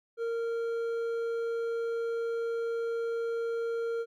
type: tone with hard clipping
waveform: triangle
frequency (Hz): 462.1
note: A#4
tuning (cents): -15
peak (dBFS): -31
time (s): 0.17-4.06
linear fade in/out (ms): 50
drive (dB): 9
effects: none